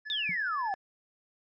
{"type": "tone with tremolo", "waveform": "triangle", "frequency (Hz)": 1721, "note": "A6", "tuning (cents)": -39, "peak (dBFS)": -35, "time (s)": [0.05, 0.75], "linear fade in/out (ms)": 20, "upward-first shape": "sine", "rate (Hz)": 15, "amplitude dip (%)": 45}
{"type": "exponential sweep", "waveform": "sine", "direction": "down", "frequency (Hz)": [3729, 746], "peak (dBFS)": -29, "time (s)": [0.1, 0.74], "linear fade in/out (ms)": 0}
{"type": "tone with exponential decay", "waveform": "sine", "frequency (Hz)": 176.8, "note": "F3", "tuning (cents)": 22, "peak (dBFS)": -35, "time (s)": [0.29, 0.38], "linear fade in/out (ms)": 2, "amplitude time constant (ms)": 19}
{"effects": ["resampled to 16000 Hz"]}